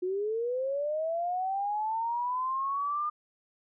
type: linear sweep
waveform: sine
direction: up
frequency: 356.5 to 1214 Hz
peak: -28 dBFS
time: 0.02-3.1 s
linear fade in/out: 10 ms
effects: none